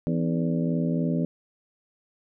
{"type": "harmonic tone with a mistuned harmonic", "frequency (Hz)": 83.4, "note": "E2", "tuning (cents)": 21, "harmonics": [2, 3, 4, 5, 6, 7], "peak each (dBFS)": [-25, -27, -33, -36, -37, -36], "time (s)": [0.07, 1.25], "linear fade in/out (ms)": 0, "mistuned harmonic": 4, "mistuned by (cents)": -110, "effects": []}